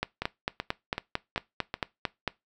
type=two click trains; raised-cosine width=0.3 ms; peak=-14 / -11 dBFS; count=5 / 11; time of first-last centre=0.22-1.741 / 0.03-2.277 s; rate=2.63 / 4.45 Hz; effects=noise-tail reverb RT60 0.2 s tail -21 dB re dry